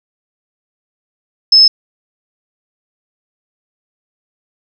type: tone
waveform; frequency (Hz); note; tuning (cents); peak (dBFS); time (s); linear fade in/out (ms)
sine; 5210; E8; -21; -3; 1.52-1.68; 5
effects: none